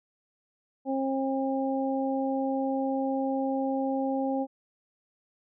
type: harmonic tone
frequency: 268.4 Hz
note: C4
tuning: 44 cents sharp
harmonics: 1 / 2 / 3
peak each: -28 / -31 / -33 dBFS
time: 0.85-4.47 s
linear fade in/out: 50 ms
effects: none